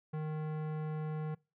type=tone with tanh clipping; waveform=sine; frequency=154.6 Hz; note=D#3; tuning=11 cents flat; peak=-37 dBFS; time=0.13-1.35 s; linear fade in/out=10 ms; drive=18 dB; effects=noise-tail reverb RT60 0.3 s tail -24 dB re dry